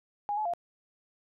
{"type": "tone with pitch steps", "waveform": "sine", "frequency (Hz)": [822, 855, 694], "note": ["G#5", "A5", "F5"], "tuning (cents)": [-18, -50, -11], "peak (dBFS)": -28, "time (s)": [0.29, 0.536], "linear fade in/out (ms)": 0, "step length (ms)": 82, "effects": []}